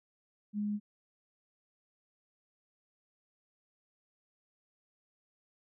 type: tone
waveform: sine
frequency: 207.7 Hz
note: G#3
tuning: in tune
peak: -31 dBFS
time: 0.53-0.8 s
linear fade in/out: 50 ms
effects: none